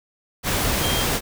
sine tone in noise, 3197 Hz, G7, 33 cents sharp, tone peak -26 dBFS, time 0.8-1.06 s, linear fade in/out 50 ms, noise pink, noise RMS -22 dBFS, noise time 0.43-1.21 s, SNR -7 dB, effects none

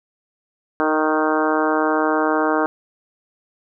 harmonic tone with a mistuned harmonic, 155.56 Hz, D#3, in tune, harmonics 2 / 3 / 4 / 5 / 6 / 7 / 8 / 9 / 10, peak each -21 / -23 / -24 / -25 / -26 / -26 / -27 / -28 / -28 dBFS, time 0.8-2.66 s, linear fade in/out 0 ms, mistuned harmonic 3, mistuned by -15 cents, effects none

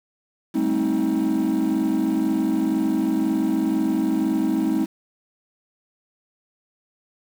triangle chord, A half-diminished seventh, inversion third, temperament just, 198 / 220 / 264 / 316.8 Hz, G3 / A3 / C4 / Eb4, +18 / 0 / +16 / +31 cents, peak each -24 / -23 / -21 / -19 dBFS, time 0.54-4.86 s, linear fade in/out 20 ms, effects tanh soft clip ceiling -13 dBFS + 7-bit

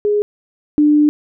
sine tone pair in turn, 415.3 / 297.8 Hz, G#4 / D4, 0 / +24 cents, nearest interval tritone, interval 576 cents, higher first, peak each -12 / -8 dBFS, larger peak second, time 0.05-0.22 / 0.78-1.09 s, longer second, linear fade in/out 0 ms, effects none

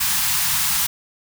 white band-stop noise, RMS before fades -20 dBFS, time 0-0.87 s, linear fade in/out 10 ms, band 200 to 800 Hz, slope 48 dB/octave, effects none

